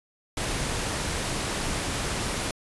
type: noise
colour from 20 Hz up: pink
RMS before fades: -29 dBFS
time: 0.37-2.51 s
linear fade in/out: 2 ms
effects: resampled to 24000 Hz